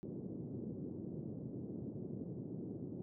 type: band-pass noise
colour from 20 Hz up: pink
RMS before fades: -45 dBFS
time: 0.03-3.02 s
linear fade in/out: 0 ms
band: 120 to 390 Hz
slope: 24 dB/octave
effects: none